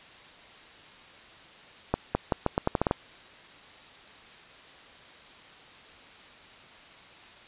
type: accelerating click train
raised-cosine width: 1 ms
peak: -9 dBFS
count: 10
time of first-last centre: 1.94-2.911 s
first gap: 210 ms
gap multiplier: 0.82
effects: white hiss -50 dBFS RMS until 7.47 s + resampled to 8000 Hz